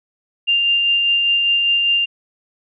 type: tone with tremolo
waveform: sine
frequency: 2794 Hz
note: F7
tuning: in tune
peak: -12 dBFS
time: 0.47-2.06 s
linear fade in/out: 20 ms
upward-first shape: sine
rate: 5 Hz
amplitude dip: 25%
effects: none